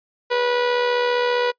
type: tone with amplitude modulation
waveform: sawtooth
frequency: 488.5 Hz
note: B4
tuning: 19 cents flat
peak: -12 dBFS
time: 0.3-1.52 s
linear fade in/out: 20 ms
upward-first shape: sine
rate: 75.1 Hz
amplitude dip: 40%
effects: noise-tail reverb RT60 0.1 s tail -25 dB re dry + resampled to 11025 Hz